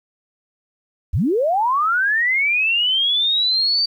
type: linear sweep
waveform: sine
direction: up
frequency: 51.91 to 4646 Hz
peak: -15 dBFS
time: 1.13-3.86 s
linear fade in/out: 10 ms
effects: 9-bit